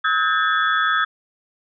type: tone cluster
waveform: sine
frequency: 1281 / 1491 / 1611 / 1776 / 3420 Hz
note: E6 / F#6 / G6 / A6 / A7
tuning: -50 / +13 / +47 / +16 / -50 cents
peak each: -19 / -27 / -21 / -27 / -28 dBFS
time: 0.04-1.05 s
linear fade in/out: 10 ms
effects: none